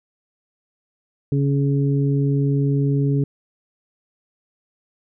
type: harmonic tone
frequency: 140 Hz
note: C#3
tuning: 18 cents sharp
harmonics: 1 / 2 / 3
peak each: -17 / -23 / -27 dBFS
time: 1.32-3.24 s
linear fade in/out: 2 ms
effects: none